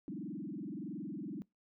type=tone with frequency modulation; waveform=sine; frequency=247.7 Hz; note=B3; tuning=5 cents sharp; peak=-39 dBFS; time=0.08-1.42 s; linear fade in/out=0 ms; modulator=21.5 Hz; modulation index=3.5; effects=noise-tail reverb RT60 0.2 s tail -24 dB re dry